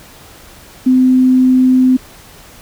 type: tone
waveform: sine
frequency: 256.6 Hz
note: C4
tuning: 34 cents flat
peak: -6 dBFS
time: 0.86-1.97 s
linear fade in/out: 10 ms
effects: pink hiss -39 dBFS RMS until 2.61 s